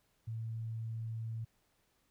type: tone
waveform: sine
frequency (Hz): 112.8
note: A2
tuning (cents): +44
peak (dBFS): -37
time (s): 0.27-1.45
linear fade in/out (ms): 10
effects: pink hiss -75 dBFS RMS until 2.1 s